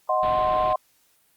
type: chord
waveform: sine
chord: C diminished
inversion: first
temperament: equal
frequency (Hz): 622.3 / 740 / 1046.5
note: Eb5 / Gb5 / C6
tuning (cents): 0 / 0 / 0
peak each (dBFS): -24 / -24 / -23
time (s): 0.09-0.76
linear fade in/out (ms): 5
type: low-pass noise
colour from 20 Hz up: pink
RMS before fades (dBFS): -36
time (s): 0.23-0.73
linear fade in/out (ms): 0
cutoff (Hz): 3900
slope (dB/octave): 48
effects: white hiss -63 dBFS RMS until 1.36 s + Opus 48 kbps